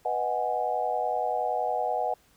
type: chord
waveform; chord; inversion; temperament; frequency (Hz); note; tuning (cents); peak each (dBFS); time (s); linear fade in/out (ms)
sine; G# minor seventh; first; equal; 493.9 / 622.3 / 740 / 830.6; B4 / D#5 / F#5 / G#5; 0 / 0 / 0 / 0; -33 / -32 / -28 / -32; 0.05-2.14; 5
effects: pink hiss -62 dBFS RMS until 2.36 s